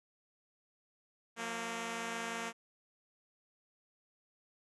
5% pulse tone pair together, 179.18 / 230.2 Hz, F3 / A#3, +45 / -22 cents, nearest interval major third, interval 433 cents, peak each -34 / -27 dBFS, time 1.36-2.53 s, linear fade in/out 50 ms, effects resampled to 24000 Hz

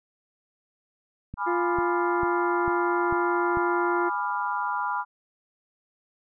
click train, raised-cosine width 5 ms, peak -23 dBFS, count 6, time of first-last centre 1.34-3.572 s, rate 2.24 Hz
sine chord, G# diminished seventh, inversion none, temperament equal with one note detuned, 830.6 / 987.8 / 1191.7 / 1396.9 Hz, G#5 / B5 / D6 / F6, 0 / 0 / +25 / 0 cents, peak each -32 / -28 / -33 / -32 dBFS, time 1.37-5.05 s, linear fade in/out 50 ms
harmonic tone, 349.2 Hz, F4, in tune, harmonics 1 / 2 / 3 / 4 / 5 / 6, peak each -25 / -35 / -39 / -39 / -43 / -45 dBFS, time 1.46-4.1 s, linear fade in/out 20 ms
effects none

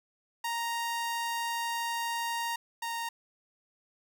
sawtooth tone pair in turn, 932.3 / 927.6 Hz, A#5 / A#5, 0 / -9 cents, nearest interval unison, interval 9 cents, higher first, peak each -27 / -29 dBFS, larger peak first, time 0.44-2.56 / 2.82-3.09 s, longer first, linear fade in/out 5 ms, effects none

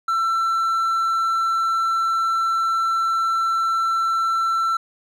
triangle tone, 1341 Hz, E6, 29 cents sharp, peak -16 dBFS, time 0.08-4.77 s, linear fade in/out 5 ms, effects none

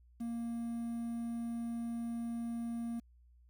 triangle tone with quantisation, 233.1 Hz, A#3, in tune, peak -34 dBFS, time 0.2-3 s, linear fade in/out 10 ms, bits 10, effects added 60 Hz sine -60 dBFS peak until 3.49 s

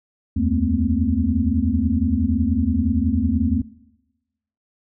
sine tone cluster, 76.6 / 87.3 / 215.2 / 233.2 / 259.1 Hz, D#2 / F2 / A3 / A#3 / C4, -27 / 0 / -38 / +1 / -17 cents, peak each -23 dBFS, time 0.36-3.62 s, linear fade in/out 10 ms, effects noise-tail reverb RT60 1.0 s tail -20 dB re dry

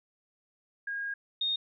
sine tone pair in turn, 1630 / 3697 Hz, G#6 / A#7, -33 / -15 cents, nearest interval octave + major second, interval 1418 cents, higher second, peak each -32 / -27 dBFS, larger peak second, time 0.87-1.14 / 1.41-1.56 s, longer first, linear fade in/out 5 ms, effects none

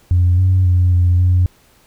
sine tone with pitch steps, 88.7 / 92.9 / 89.8 / 88.5 / 90.1 Hz, F2 / F#2 / F2 / F2 / F#2, +27 / +7 / +49 / +23 / -45 cents, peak -8 dBFS, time 0.11-1.46 s, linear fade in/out 0 ms, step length 270 ms, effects tanh soft clip ceiling -6 dBFS + pink hiss -52 dBFS RMS until 1.86 s

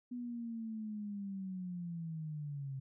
sine linear sweep, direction down, 247.1 to 132.4 Hz, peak -39 dBFS, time 0.11-2.8 s, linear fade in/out 10 ms, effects none

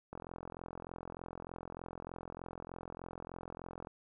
click train, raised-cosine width 1 ms, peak -30 dBFS, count 163, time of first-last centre 0.13-3.871 s, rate 43.3 Hz, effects none

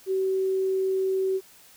sine tone, 380.8 Hz, F#4, 50 cents sharp, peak -22 dBFS, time 0.06-1.41 s, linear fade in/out 50 ms, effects white hiss -53 dBFS RMS until 1.76 s

